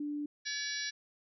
sine tone, 293.7 Hz, D4, in tune, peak -34 dBFS, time 0-0.26 s, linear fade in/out 5 ms
harmonic tone, 570 Hz, C#5, 48 cents sharp, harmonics 3 / 4 / 5 / 6 / 7 / 8 / 9 / 10, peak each -39 / -45 / -51 / -47 / -41 / -46 / -44 / -42 dBFS, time 0.45-0.91 s, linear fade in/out 20 ms
effects none

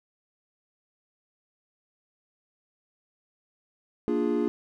triangle chord, Bb dominant seventh, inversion none, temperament equal, 233.1 / 293.7 / 349.2 / 415.3 Hz, Bb3 / D4 / F4 / Ab4, 0 / 0 / 0 / 0 cents, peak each -27 dBFS, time 4.08-4.48 s, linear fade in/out 0 ms, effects none

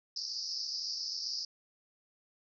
white band-pass noise, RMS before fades -38 dBFS, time 0.16-1.45 s, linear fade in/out 5 ms, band 4700 to 5400 Hz, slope 96 dB/octave, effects none

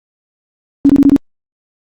sine tone bursts, 279.7 Hz, C#4, 16 cents sharp, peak -3 dBFS, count 5, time 0.85-1.163 s, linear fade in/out 0 ms, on 45 ms, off 22 ms, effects Opus 32 kbps

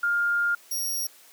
sine / 15% pulse tone pair in turn, 1408 / 5632 Hz, F6 / F8, +14 / +14 cents, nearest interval 2 octaves, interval 2400 cents, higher second, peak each -21 dBFS, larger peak neither, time 0.03-0.55 / 0.71-1.07 s, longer first, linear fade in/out 5 ms, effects white hiss -53 dBFS RMS until 1.32 s + high-pass 300 Hz 12 dB/octave

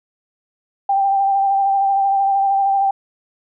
sine tone with vibrato, 787 Hz, G5, 7 cents sharp, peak -13 dBFS, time 0.89-2.91 s, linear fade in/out 5 ms, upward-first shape sine, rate 13 Hz, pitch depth 23 cents each way, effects none

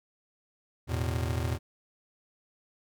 square chord, E suspended fourth, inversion none, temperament just, 82.41 / 109.88 / 123.61 Hz, E2 / A2 / B2, 0 / -2 / +2 cents, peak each -32 / -34 / -35 dBFS, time 0.87-1.59 s, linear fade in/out 50 ms, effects none

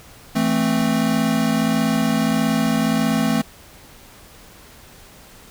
square chord, A minor, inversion second, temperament equal, 164.81 / 220 / 261.6 Hz, E3 / A3 / C4, 0 / 0 / 0 cents, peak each -25 / -20 / -22 dBFS, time 0.35-3.42 s, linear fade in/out 10 ms, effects pink hiss -45 dBFS RMS until 5.5 s

